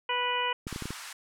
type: harmonic tone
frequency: 491.9 Hz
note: B4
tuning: 7 cents flat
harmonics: 1 / 2 / 3 / 4 / 5 / 6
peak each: -36 / -30 / -37 / -36 / -35 / -33 dBFS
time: 0.09-0.53 s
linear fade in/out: 5 ms
type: clicks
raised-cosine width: 3 ms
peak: -23 dBFS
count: 6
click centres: 0.669 / 0.727 / 0.761 / 0.823 / 0.856 / 0.906 s
type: band-pass noise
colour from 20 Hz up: pink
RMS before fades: -43 dBFS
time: 0.67-1.13 s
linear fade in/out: 5 ms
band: 1000 to 11000 Hz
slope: 24 dB/octave
effects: none